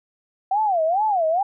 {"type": "tone with vibrato", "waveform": "sine", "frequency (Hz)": 742, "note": "F#5", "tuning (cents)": 5, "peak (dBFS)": -17, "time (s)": [0.51, 1.43], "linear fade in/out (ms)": 5, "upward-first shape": "sine", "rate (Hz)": 2.3, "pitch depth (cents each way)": 280, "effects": []}